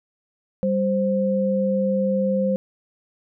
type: tone pair together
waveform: sine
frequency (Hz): 196.02 / 523.3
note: G3 / C5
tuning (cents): 0 / 0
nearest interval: octave + perfect fourth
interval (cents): 1700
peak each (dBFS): -21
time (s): 0.63-2.56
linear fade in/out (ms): 0
effects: none